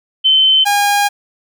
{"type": "tone pair in turn", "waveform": ["sine", "sawtooth"], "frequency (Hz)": [3074, 814.2], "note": ["G7", "G#5"], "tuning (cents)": [-35, -35], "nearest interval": "octave + major seventh", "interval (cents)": 2300, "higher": "first", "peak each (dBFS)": -7, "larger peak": "neither", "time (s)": [[0.24, 0.65], [0.65, 1.09]], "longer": "second", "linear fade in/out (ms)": 20, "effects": []}